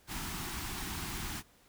pink band-stop noise, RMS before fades -39 dBFS, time 0.07-1.43 s, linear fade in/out 50 ms, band 380 to 740 Hz, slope 48 dB/octave, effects pink hiss -64 dBFS RMS until 1.68 s

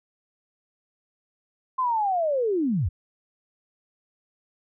sine linear sweep, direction down, 1054 to 66.7 Hz, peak -21 dBFS, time 1.78-2.89 s, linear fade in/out 10 ms, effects none

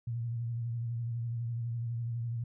sine tone with vibrato, 117.3 Hz, A#2, 11 cents sharp, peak -32 dBFS, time 0.07-2.44 s, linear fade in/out 5 ms, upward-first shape sine, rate 12 Hz, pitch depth 42 cents each way, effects none

